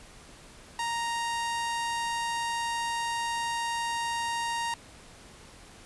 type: tone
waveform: sawtooth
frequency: 932.3 Hz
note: A#5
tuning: in tune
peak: -25 dBFS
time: 0.79-4.74 s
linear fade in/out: 2 ms
effects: pink hiss -51 dBFS RMS until 5.85 s + resampled to 24000 Hz